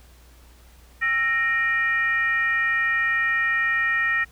sine tone with frequency modulation, 1860 Hz, A#6, 4 cents flat, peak -19 dBFS, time 1.01-4.25 s, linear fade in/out 20 ms, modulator 531 Hz, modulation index 0.64, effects added 60 Hz sine -49 dBFS peak until 4.31 s + pink hiss -55 dBFS RMS until 4.31 s

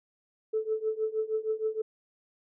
sine tone with tremolo, 437.2 Hz, A4, 11 cents flat, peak -23 dBFS, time 0.53-1.82 s, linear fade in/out 10 ms, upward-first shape triangle, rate 6.4 Hz, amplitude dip 95%, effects tanh soft clip ceiling -19 dBFS

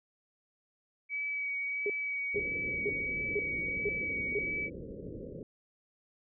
sine tone with vibrato, 2273 Hz, C#7, 43 cents sharp, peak -32 dBFS, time 1.09-4.7 s, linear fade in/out 50 ms, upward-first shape sine, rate 1.5 Hz, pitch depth 16 cents each way
sine tone bursts, 410 Hz, G#4, 22 cents flat, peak -29 dBFS, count 6, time 1.86-4.388 s, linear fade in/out 2 ms, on 38 ms, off 460 ms
white low-pass noise, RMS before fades -43 dBFS, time 2.34-5.43 s, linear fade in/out 2 ms, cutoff 540 Hz, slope 96 dB/octave
effects none

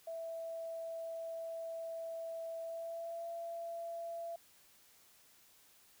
sine tone with pitch glide, 659.3 to 675.1 Hz, E5 to E5, 0 to +41 cents, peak -40 dBFS, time 0.07-4.36 s, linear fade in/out 5 ms, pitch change +41 cents, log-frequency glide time 2.61-3.26 s, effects white hiss -65 dBFS RMS until 6 s

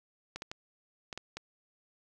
clicks, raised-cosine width 0.2 ms, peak -22 dBFS, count 6, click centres 0.36 / 0.421 / 0.515 / 1.128 / 1.176 / 1.37 s, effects none

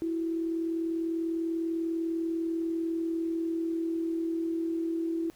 sine tone pair together, 329.9 / 370 Hz, E4 / F#4, +1 / 0 cents, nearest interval major second, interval 199 cents, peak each -28 / -40 dBFS, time 0.02-5.3 s, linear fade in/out 0 ms, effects pink hiss -60 dBFS RMS until 5.35 s

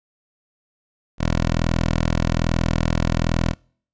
10% pulse tone, 41.2 Hz, E1, in tune, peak -10 dBFS, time 1.18-3.55 s, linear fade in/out 50 ms, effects noise-tail reverb RT60 0.5 s tail -26 dB re dry + resampled to 16000 Hz

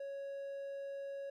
triangle tone, 554.4 Hz, C#5, in tune, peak -39 dBFS, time 0-1.3 s, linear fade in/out 5 ms, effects none

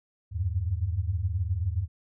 sine tone cluster, 80.8 / 92.4 / 99.8 Hz, E2 / F#2 / G2, -34 / -2 / +32 cents, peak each -29 / -33 / -29 dBFS, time 0.31-1.88 s, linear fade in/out 50 ms, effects none

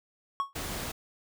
triangle tone with exponential decay, 1105 Hz, C#6, 6 cents flat, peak -21 dBFS, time 0.4-0.53 s, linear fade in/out 0 ms, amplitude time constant 27 ms
pink noise, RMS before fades -36 dBFS, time 0.55-0.92 s, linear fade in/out 10 ms
effects none

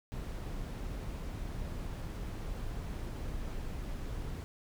brown noise, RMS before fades -39 dBFS, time 0.12-4.44 s, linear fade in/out 0 ms, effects none

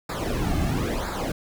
brown noise with flanger, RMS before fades -26 dBFS, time 0.09-1.32 s, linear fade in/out 5 ms, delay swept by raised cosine 0.33 to 2.13 ms, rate 1 Hz, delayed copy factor -0.8, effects none

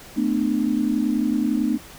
sine tone cluster, 221.7 / 252.6 / 299.9 Hz, A3 / B3 / D4, +13 / +39 / +36 cents, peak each -23 dBFS, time 0.16-1.78 s, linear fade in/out 20 ms, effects pink hiss -43 dBFS RMS until 1.98 s

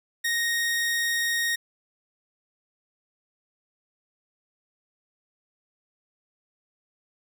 sawtooth tone, 1864.7 Hz, A#6, in tune, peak -20 dBFS, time 0.24-1.56 s, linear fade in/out 10 ms, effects none

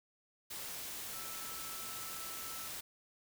sine tone in noise, 1318.5 Hz, E6, in tune, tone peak -51 dBFS, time 1.13-2.68 s, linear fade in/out 10 ms, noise white, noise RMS -44 dBFS, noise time 0.5-2.81 s, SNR -10 dB, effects none

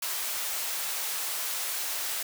white high-pass noise, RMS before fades -32 dBFS, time 0.02-2.23 s, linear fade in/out 5 ms, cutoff 590 Hz, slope 12 dB/octave, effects none

